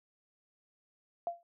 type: tone with exponential decay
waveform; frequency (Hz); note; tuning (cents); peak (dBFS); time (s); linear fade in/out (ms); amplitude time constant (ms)
sine; 688; F5; -26; -28; 1.27-1.43; 1; 33
effects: none